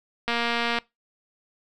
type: click train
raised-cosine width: 0.3 ms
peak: -10 dBFS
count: 120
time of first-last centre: 0.28-0.786 s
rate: 235 Hz
effects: noise-tail reverb RT60 0.2 s tail -23 dB re dry